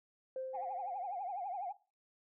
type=tone with exponential decay; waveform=sine; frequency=522 Hz; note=C5; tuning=4 cents flat; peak=-36 dBFS; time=0.36-1.47 s; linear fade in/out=2 ms; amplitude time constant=240 ms
type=tone with vibrato; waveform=sine; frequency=760 Hz; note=F#5; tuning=46 cents sharp; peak=-37 dBFS; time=0.53-1.73 s; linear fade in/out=20 ms; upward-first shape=triangle; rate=12 Hz; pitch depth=180 cents each way
effects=noise-tail reverb RT60 0.3 s tail -17 dB re dry + tanh soft clip ceiling -31 dBFS